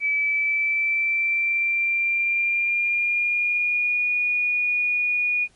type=tone with pitch glide; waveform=sine; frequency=2300 to 2451 Hz; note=D7 to D#7; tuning=-37 to -27 cents; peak=-19 dBFS; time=0-5.48 s; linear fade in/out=50 ms; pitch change=+110 cents; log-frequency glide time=0.14-4.08 s; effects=pink hiss -59 dBFS RMS until 5.55 s + MP3 48 kbps